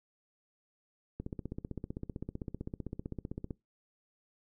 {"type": "click train", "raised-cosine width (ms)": 3, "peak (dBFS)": -25, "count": 37, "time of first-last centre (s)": [1.2, 3.508], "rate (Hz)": 15.6, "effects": ["noise-tail reverb RT60 0.2 s tail -22 dB re dry"]}